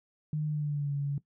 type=tone with pitch glide; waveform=sine; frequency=152.1 to 141.91 Hz; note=D#3 to C#3; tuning=-39 to +41 cents; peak=-28 dBFS; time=0.33-1.18 s; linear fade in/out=2 ms; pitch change=-120 cents; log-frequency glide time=0.47-0.93 s; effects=noise-tail reverb RT60 0.1 s tail -17 dB re dry